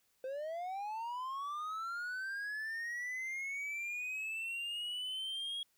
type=linear sweep; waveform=triangle; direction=up; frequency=510 to 3307 Hz; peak=-36 dBFS; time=0.24-5.63 s; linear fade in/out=2 ms; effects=white hiss -75 dBFS RMS until 5.77 s